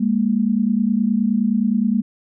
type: tone pair together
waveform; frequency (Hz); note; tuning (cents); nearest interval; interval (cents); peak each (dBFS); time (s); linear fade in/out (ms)
sine; 203.5 / 233.1; G#3 / A#3; -35 / 0; major second; 235; -18; 0-2.02; 10
effects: none